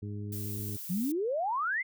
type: harmonic tone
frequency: 103.2 Hz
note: G#2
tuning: 10 cents flat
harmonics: 1 / 2 / 3 / 4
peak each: -36 / -42 / -46 / -48 dBFS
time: 0.02-0.77 s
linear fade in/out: 10 ms
type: noise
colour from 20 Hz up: violet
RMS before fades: -41 dBFS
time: 0.32-1.12 s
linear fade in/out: 5 ms
type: exponential sweep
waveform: sine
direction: up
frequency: 166.9 to 2160 Hz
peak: -28 dBFS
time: 0.89-1.83 s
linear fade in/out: 20 ms
effects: none